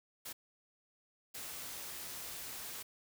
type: noise bursts at uneven times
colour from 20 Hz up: white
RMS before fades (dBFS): -45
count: 2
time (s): 0.25-0.33 / 1.34-2.83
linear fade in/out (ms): 10
effects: none